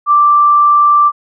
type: tone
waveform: sine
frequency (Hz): 1174.7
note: D6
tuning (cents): 0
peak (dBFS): -5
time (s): 0.06-1.12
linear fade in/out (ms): 50
effects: none